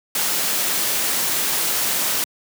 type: noise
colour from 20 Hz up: white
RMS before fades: -21 dBFS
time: 0.15-2.24 s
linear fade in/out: 2 ms
effects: high-pass 150 Hz 12 dB/octave